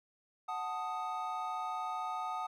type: chord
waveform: triangle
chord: D# diminished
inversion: first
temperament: equal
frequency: 740 / 880 / 1244.5 Hz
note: F#5 / A5 / D#6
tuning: 0 / 0 / 0 cents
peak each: -38 / -39 / -37 dBFS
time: 0.48-2.47 s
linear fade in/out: 10 ms
effects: none